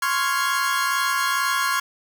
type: chord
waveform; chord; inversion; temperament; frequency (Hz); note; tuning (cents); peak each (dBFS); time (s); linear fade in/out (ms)
40% pulse; Db major seventh; third; equal; 1046.5 / 1108.7 / 1396.9 / 1661.2; C6 / Db6 / F6 / Ab6; 0 / 0 / 0 / 0; -25; 0.02-1.8; 5
effects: none